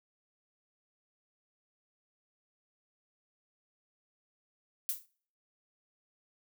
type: noise with exponential decay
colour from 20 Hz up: violet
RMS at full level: -29 dBFS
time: 4.89-5.06 s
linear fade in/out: 0 ms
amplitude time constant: 36 ms
effects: noise-tail reverb RT60 0.5 s tail -23 dB re dry